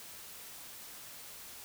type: silence
effects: white hiss -49 dBFS RMS until 1.64 s